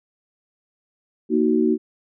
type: chord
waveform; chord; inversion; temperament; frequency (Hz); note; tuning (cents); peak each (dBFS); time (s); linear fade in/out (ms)
sine; D# minor; second; just; 233.3 / 311.1 / 373.4; A#3 / D#4 / F#4; +2 / 0 / +16; -20; 1.29-1.78; 50
effects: none